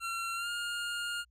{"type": "tone with pitch glide", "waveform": "25% pulse", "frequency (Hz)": [1363, 1415.1], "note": ["F6", "F6"], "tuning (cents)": [-43, 22], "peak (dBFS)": -30, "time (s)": [0, 1.25], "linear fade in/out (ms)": 50, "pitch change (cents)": 65, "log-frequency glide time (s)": [0.35, 0.49], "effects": ["added 60 Hz sine -65 dBFS peak until 1.3 s", "low-pass 12000 Hz 12 dB/octave"]}